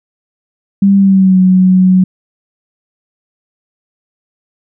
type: tone with pitch glide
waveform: sine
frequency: 197.5 to 185.34 Hz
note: G3 to F#3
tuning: +13 to +3 cents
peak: -4 dBFS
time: 0.82-2.04 s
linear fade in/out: 5 ms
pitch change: -110 cents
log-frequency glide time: 0.97-1.39 s
effects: none

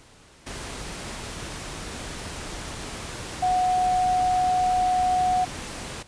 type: tone in noise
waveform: sine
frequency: 734 Hz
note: F#5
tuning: 14 cents flat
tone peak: -19 dBFS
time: 3.42-5.45 s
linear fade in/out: 10 ms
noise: pink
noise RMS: -35 dBFS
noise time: 0.46-6.03 s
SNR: +13 dB
effects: pink hiss -52 dBFS RMS until 6.07 s + resampled to 22050 Hz

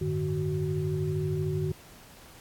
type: tone cluster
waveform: sine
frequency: 94.4 / 107.3 / 151.3 / 372.9 Hz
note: F#2 / A2 / D#3 / F#4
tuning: +35 / -43 / -48 / +14 cents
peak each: -34 / -37 / -29 / -32 dBFS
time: 0.01-1.72 s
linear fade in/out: 5 ms
effects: pink hiss -52 dBFS RMS until 2.4 s + AAC 64 kbps

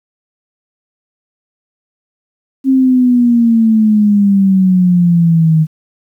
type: exponential sweep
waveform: sine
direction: down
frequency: 268.7 to 155.56 Hz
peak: -6 dBFS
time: 2.64-5.67 s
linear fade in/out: 50 ms
effects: 8-bit

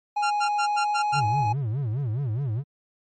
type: tone with pitch glide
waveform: triangle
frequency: 830.6 to 836.9 Hz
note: G#5 to G#5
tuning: 0 to +13 cents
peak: -20 dBFS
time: 0.16-1.53 s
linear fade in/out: 10 ms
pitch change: +13 cents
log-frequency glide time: 0.64-1.08 s
type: tone bursts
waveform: sawtooth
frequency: 1381 Hz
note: F6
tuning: 20 cents flat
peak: -21 dBFS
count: 6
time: 0.22-1.209 s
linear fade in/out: 20 ms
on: 89 ms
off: 91 ms
type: tone with vibrato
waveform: triangle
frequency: 123.47 Hz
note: B2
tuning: in tune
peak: -22 dBFS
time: 1.12-2.64 s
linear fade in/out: 50 ms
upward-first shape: sine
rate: 4.8 Hz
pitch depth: 280 cents each way
effects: MP3 32 kbps

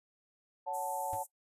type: chord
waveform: sine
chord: F# minor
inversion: second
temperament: equal with one note detuned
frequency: 558.9 / 740 / 880 Hz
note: C#5 / F#5 / A5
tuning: +14 / 0 / 0 cents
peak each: -41 / -39 / -36 dBFS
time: 0.66-1.24 s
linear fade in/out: 20 ms
type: band-pass noise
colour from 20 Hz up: white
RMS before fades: -49 dBFS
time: 0.73-1.27 s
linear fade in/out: 20 ms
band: 7000 to 13000 Hz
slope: 48 dB/octave
type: tone with exponential decay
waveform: square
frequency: 103.4 Hz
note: G#2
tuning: 7 cents flat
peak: -40 dBFS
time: 1.13-1.23 s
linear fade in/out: 0 ms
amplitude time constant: 20 ms
effects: noise-tail reverb RT60 0.1 s tail -19 dB re dry + resampled to 32000 Hz

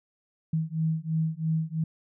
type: beating tone pair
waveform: sine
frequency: 158.5 / 161.5 Hz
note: D#3 / E3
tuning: +32 / -35 cents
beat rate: 3 Hz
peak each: -28 dBFS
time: 0.53-1.84 s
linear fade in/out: 5 ms
effects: none

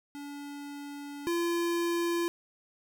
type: tone pair in turn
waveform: square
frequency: 286.3 / 341.9 Hz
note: D4 / F4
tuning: -44 / -37 cents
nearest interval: minor third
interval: 307 cents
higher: second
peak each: -40 / -28 dBFS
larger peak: second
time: 0.15-1.27 / 1.27-2.28 s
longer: first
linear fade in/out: 0 ms
effects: none

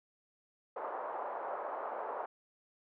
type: band-pass noise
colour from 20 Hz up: pink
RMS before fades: -40 dBFS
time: 0.76-2.26 s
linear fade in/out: 5 ms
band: 540 to 1100 Hz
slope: 24 dB/octave
effects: none

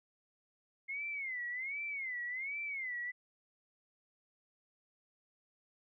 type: tone with vibrato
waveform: sine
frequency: 2121 Hz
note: C7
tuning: 23 cents sharp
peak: -37 dBFS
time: 0.88-3.12 s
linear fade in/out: 20 ms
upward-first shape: sine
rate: 1.3 Hz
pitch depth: 170 cents each way
effects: none

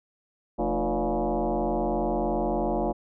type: tone with frequency modulation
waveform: sine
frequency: 174.61 Hz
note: F3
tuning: in tune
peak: -23 dBFS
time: 0.58-2.93 s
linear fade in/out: 20 ms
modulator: 133 Hz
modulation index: 5
effects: none

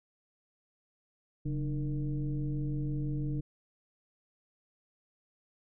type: tone with frequency modulation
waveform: sine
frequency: 140 Hz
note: C#3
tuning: 18 cents sharp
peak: -30 dBFS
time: 1.45-3.41 s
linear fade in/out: 10 ms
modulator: 163 Hz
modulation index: 0.93
effects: none

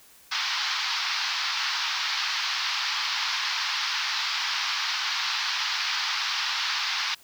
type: band-pass noise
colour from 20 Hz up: white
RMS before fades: -28 dBFS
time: 0.31-7.15 s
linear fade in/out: 10 ms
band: 870 to 5300 Hz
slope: 48 dB/octave
effects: white hiss -54 dBFS RMS until 7.23 s

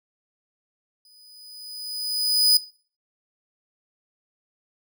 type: tone with exponential growth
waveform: 40% pulse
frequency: 4978 Hz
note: D#8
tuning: in tune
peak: -11 dBFS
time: 1.05-2.57 s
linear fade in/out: 2 ms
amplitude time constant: 330 ms
effects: noise-tail reverb RT60 0.4 s tail -18 dB re dry

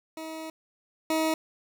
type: tone pair in turn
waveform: 20% pulse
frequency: 319 / 317.9 Hz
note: D#4 / D#4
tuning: +43 / +37 cents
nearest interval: unison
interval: 6 cents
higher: first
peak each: -31 / -19 dBFS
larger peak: second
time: 0.17-0.5 / 1.1-1.34 s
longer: first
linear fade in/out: 2 ms
effects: none

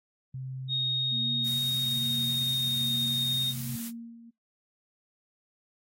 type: tone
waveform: sine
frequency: 130.81 Hz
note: C3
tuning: in tune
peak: -34 dBFS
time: 0.34-3.76 s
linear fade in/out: 5 ms
type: tone with pitch glide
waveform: sine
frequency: 3729 to 3701 Hz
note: A#7 to A#7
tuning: 0 to -13 cents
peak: -26 dBFS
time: 0.68-3.54 s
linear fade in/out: 50 ms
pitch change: -13 cents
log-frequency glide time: 1.75-2.56 s
type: tone with tremolo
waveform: sine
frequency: 232.1 Hz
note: A#3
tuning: 7 cents flat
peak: -35 dBFS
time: 1.11-4.31 s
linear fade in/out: 20 ms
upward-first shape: sine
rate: 1.2 Hz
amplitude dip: 75%
type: noise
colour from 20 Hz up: blue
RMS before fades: -39 dBFS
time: 1.43-3.92 s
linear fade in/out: 50 ms
effects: noise-tail reverb RT60 0.2 s tail -26 dB re dry + AAC 48 kbps

